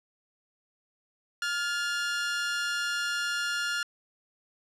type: tone pair together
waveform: sawtooth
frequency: 1408.9 / 1714 Hz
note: F6 / A6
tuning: +15 / -46 cents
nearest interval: minor third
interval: 339 cents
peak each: -25 / -32 dBFS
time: 1.42-3.83 s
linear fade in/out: 2 ms
effects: low-pass 8000 Hz 12 dB/octave